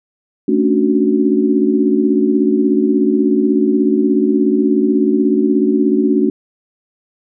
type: chord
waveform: sine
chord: D major seventh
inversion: second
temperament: equal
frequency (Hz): 220 / 277.2 / 293.7 / 370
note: A3 / C#4 / D4 / F#4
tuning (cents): 0 / 0 / 0 / 0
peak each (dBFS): -16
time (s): 0.48-6.3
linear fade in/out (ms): 5
effects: none